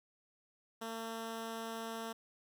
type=tone; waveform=10% pulse; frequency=226.3 Hz; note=A3; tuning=49 cents sharp; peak=-32 dBFS; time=0.81-2.13 s; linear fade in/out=10 ms; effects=none

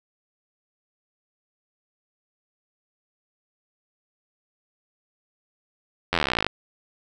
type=slowing click train; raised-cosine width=0.3 ms; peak=-5 dBFS; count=23; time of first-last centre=6.13-6.466 s; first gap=11 ms; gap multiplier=1.03; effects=none

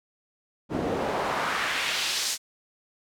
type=noise with band-pass filter sweep; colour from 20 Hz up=pink; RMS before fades=-28 dBFS; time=0.69-2.38 s; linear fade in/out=50 ms; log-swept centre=290 to 6700 Hz; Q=1.2; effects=none

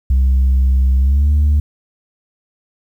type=tone with pitch glide; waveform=sine; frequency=65.41 to 73.85 Hz; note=C2 to D2; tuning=0 to +10 cents; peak=-7 dBFS; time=0.1-1.6 s; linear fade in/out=5 ms; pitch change=+210 cents; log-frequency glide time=0.98-1.31 s; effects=tanh soft clip ceiling -8 dBFS + 8-bit

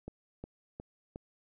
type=click train; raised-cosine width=2 ms; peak=-28 dBFS; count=4; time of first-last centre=0.08-1.159 s; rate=2.78 Hz; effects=none

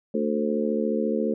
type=harmonic tone with a mistuned harmonic; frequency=74.4 Hz; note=D2; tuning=23 cents sharp; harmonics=3 / 4 / 5 / 6 / 7; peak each=-26 / -31 / -30 / -28 / -30 dBFS; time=0.14-1.34 s; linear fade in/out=5 ms; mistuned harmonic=7; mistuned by=+19 cents; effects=none

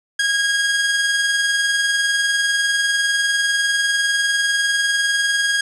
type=tone with tremolo; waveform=sawtooth; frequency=1637 Hz; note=G#6; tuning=25 cents flat; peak=-11 dBFS; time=0.19-5.61 s; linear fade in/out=5 ms; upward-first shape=sine; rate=20 Hz; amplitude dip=35%; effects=resampled to 22050 Hz + 7-bit

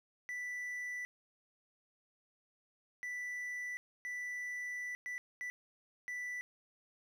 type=tone bursts at uneven times; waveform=triangle; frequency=1975.5 Hz; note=B6; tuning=in tune; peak=-37 dBFS; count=6; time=0.29-1.05 / 3.03-3.77 / 4.05-4.95 / 5.06-5.18 / 5.41-5.5 / 6.08-6.41 s; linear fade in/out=0 ms; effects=none

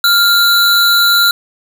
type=tone pair together; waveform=square; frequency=1396.9 / 3951 Hz; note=F6 / B7; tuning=0 / 0 cents; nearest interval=octave + tritone; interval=1800 cents; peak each=-11 dBFS; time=0.04-1.31 s; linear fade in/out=2 ms; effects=none

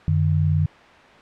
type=tone pair together; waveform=sine; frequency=92.5 / 151.98 Hz; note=F#2 / D#3; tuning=0 / -40 cents; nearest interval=major sixth; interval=860 cents; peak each=-19 dBFS; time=0.08-0.66 s; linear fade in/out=0 ms; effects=white hiss -46 dBFS RMS until 1.21 s + low-pass 2000 Hz 12 dB/octave

